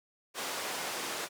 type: band-pass noise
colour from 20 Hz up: pink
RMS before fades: -37 dBFS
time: 0.34-1.29 s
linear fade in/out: 50 ms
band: 440 to 11000 Hz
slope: 12 dB/octave
effects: none